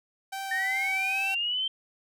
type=tone with vibrato; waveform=sawtooth; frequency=772 Hz; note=G5; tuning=27 cents flat; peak=-29 dBFS; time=0.32-1.35 s; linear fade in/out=10 ms; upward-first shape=sine; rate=2.5 Hz; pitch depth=17 cents each way
type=linear sweep; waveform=sine; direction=up; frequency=1800 to 3137 Hz; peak=-26 dBFS; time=0.51-1.68 s; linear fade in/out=5 ms
effects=none